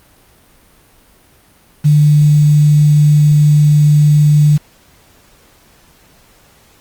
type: tone with quantisation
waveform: sine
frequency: 148.9 Hz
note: D3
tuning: 24 cents sharp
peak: -5 dBFS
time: 1.84-4.58 s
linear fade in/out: 20 ms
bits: 5
effects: pink hiss -48 dBFS RMS until 6.8 s + Opus 32 kbps